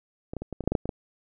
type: clicks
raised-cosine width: 2 ms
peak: -21 / -19 / -21 / -20 / -16 / -30 / -7 / -12 / -8 / -19 / -16 dBFS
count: 11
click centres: 0.335 / 0.367 / 0.42 / 0.527 / 0.607 / 0.639 / 0.676 / 0.72 / 0.752 / 0.856 / 0.892 s
effects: none